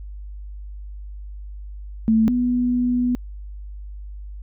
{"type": "tone pair in turn", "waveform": "sine", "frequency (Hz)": [221.9, 246.4], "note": ["A3", "B3"], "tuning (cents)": [15, -4], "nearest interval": "major second", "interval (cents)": 181, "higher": "second", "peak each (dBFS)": [-13, -17], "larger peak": "first", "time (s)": [[2.08, 2.28], [2.28, 3.15]], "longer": "second", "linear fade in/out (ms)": 0, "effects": ["added 50 Hz sine -32 dBFS peak until 4.42 s"]}